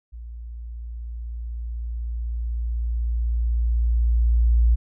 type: tone with level ramp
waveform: sine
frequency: 58 Hz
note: A#1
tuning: 8 cents flat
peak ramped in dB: -34 to -13 dBFS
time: 0.12-4.76 s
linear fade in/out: 20 ms
effects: none